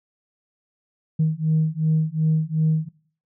sine beating tone pair, 156.2 / 158.9 Hz, D#3 / D#3, +7 / +37 cents, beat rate 2.7 Hz, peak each -20 dBFS, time 1.19-2.89 s, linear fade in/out 10 ms, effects noise-tail reverb RT60 0.5 s tail -21 dB re dry + tanh soft clip ceiling -12 dBFS

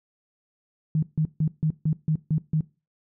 sine tone bursts, 155.7 Hz, D#3, 2 cents sharp, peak -19 dBFS, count 8, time 0.95-2.608 s, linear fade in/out 2 ms, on 76 ms, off 150 ms, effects noise-tail reverb RT60 0.3 s tail -20 dB re dry

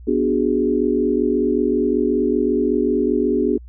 sine chord, G# half-diminished seventh, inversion first, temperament equal with one note detuned, 245.8 / 293.7 / 370 / 415.3 Hz, B3 / D4 / F#4 / G#4, -8 / 0 / 0 / 0 cents, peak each -21 dBFS, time 0.07-3.58 s, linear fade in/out 10 ms, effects added 60 Hz sine -36 dBFS peak until 3.68 s

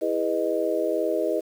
sine chord, E major seventh, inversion none, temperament just, 329.6 / 412 / 494.4 / 618.1 Hz, E4 / G#4 / B4 / D#5, 0 / -14 / +2 / -12 cents, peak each -28 / -28 / -28 / -26 dBFS, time 0.01-1.41 s, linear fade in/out 20 ms, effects 8-bit

